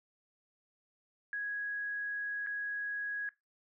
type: tone with dropouts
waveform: sine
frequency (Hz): 1661.2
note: G#6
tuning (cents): 0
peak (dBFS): -34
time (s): 1.33-3.29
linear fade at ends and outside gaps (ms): 1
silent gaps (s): 2.464-2.47
effects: noise-tail reverb RT60 0.2 s tail -19 dB re dry